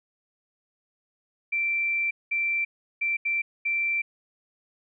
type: tone bursts at uneven times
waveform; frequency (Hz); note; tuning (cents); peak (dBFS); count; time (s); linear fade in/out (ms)
sine; 2347; D7; -2; -23; 5; 1.52-2.11 / 2.31-2.65 / 3.01-3.17 / 3.25-3.42 / 3.65-4.02; 10
effects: none